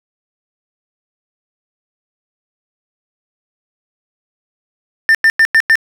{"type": "tone bursts", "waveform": "triangle", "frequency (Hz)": 1794, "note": "A6", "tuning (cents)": 33, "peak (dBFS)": -4, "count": 5, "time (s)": [5.09, 5.755], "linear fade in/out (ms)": 0, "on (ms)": 57, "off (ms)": 95, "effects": []}